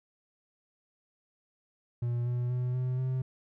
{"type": "tone with pitch steps", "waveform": "triangle", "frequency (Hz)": [120, 122.31, 124.66, 127.06, 129.51], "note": ["B2", "B2", "B2", "B2", "C3"], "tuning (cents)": [-49, -16, 17, 50, -17], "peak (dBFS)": -26, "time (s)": [2.02, 3.22], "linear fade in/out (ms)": 5, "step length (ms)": 240, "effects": []}